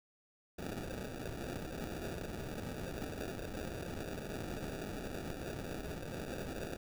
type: noise with sample-and-hold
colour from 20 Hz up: violet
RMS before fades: -42 dBFS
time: 0.58-6.77 s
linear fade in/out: 10 ms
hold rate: 1050 Hz
effects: none